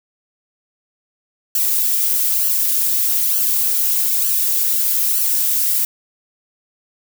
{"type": "noise with flanger", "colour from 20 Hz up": "violet", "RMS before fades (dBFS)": -17, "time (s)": [1.55, 5.85], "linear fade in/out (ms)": 2, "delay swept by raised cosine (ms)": [0.67, 4.77], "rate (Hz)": 1.1, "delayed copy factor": 0.9, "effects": []}